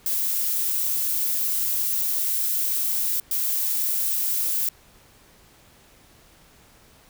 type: noise bursts at uneven times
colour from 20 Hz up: violet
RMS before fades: -24 dBFS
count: 2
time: 0.06-3.2 / 3.31-4.69 s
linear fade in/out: 2 ms
effects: pink hiss -54 dBFS RMS until 7.09 s